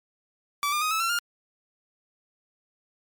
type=tone with pitch steps; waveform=sawtooth; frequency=1155 / 1202 / 1250.8 / 1301.7 / 1354.6 / 1409.7 Hz; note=D6 / D6 / D#6 / E6 / E6 / F6; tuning=-29 / +40 / +9 / -22 / +47 / +16 cents; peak=-20 dBFS; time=0.63-1.188 s; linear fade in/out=0 ms; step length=93 ms; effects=MP3 96 kbps